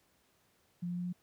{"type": "tone with pitch steps", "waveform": "sine", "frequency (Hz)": [175.1, 176.22, 177.34, 178.47], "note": ["F3", "F3", "F3", "F3"], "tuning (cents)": [5, 16, 27, 38], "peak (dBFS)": -34, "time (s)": [0.82, 1.128], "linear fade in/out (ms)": 10, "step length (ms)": 77, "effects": ["pink hiss -71 dBFS RMS until 1.22 s", "high-pass 80 Hz 12 dB/octave"]}